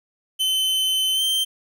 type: tone with pitch glide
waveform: 45% pulse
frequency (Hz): 3059 to 3132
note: G7 to G7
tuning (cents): -43 to -2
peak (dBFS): -19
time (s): 0.39-1.45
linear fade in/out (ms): 20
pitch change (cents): +41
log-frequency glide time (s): 1.14-1.22
effects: 10-bit